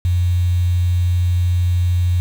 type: tone with quantisation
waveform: sine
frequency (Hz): 88.7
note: F2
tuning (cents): +27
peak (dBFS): -13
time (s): 0.05-2.2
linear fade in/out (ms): 0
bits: 6
effects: none